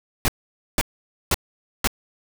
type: noise bursts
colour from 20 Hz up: pink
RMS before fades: -19 dBFS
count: 4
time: 0.25-1.874 s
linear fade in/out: 0 ms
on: 31 ms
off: 500 ms
effects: none